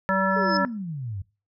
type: harmonic tone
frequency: 191.6 Hz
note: G3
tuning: 39 cents flat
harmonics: 1 / 3 / 5 / 7 / 9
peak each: -26 / -26 / -26 / -26 / -26 dBFS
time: 0.09-0.65 s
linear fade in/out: 0 ms
type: tone with exponential growth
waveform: sine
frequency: 5210 Hz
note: E8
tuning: 21 cents flat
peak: -25 dBFS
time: 0.3-0.57 s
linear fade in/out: 1 ms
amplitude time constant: 57 ms
type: exponential sweep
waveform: sine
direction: down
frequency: 443 to 90 Hz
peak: -29 dBFS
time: 0.36-1.22 s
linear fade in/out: 5 ms
effects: noise-tail reverb RT60 0.3 s tail -21 dB re dry